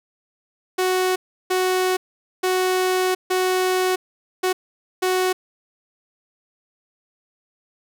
sawtooth tone bursts at uneven times, 370 Hz, F#4, in tune, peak -14 dBFS, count 6, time 0.78-1.16 / 1.5-1.97 / 2.43-3.15 / 3.3-3.96 / 4.43-4.53 / 5.02-5.33 s, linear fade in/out 10 ms, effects none

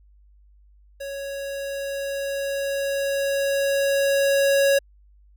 square tone with level ramp, 554.4 Hz, C#5, in tune, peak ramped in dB -31 to -16 dBFS, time 1-4.79 s, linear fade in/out 10 ms, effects added 50 Hz sine -51 dBFS peak until 5.36 s

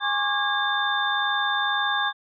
sine tone cluster, 822 / 1088 / 1170 / 1637 / 3579 Hz, G#5 / C#6 / D6 / G#6 / A7, -18 / -33 / -7 / -25 / +29 cents, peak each -28 / -30 / -31 / -25 / -28 dBFS, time 0-2.13 s, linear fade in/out 50 ms, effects none

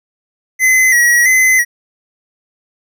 square tone with vibrato, 1975.5 Hz, B6, in tune, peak -8 dBFS, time 0.59-1.65 s, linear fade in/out 50 ms, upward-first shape square, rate 1.5 Hz, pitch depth 55 cents each way, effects none

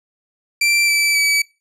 sawtooth tone with pitch steps, 2349 / 2319 / 2290 Hz, D7 / D7 / D7, 0 / -22 / -44 cents, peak -10 dBFS, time 0.61-1.42 s, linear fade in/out 5 ms, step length 270 ms, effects noise-tail reverb RT60 0.3 s tail -24 dB re dry + low-pass 11000 Hz 12 dB/octave

